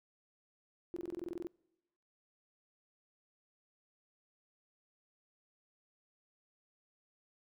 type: tone bursts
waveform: sine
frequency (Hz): 345.8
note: F4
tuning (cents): -17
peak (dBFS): -37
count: 12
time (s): 0.94-1.47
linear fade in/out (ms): 0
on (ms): 24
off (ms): 22
effects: noise-tail reverb RT60 1.0 s tail -25 dB re dry

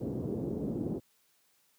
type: low-pass noise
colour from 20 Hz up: white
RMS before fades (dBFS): -34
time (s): 0-1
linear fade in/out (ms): 20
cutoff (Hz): 400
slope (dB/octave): 24
effects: white hiss -70 dBFS RMS until 1.78 s + high-pass 100 Hz 12 dB/octave

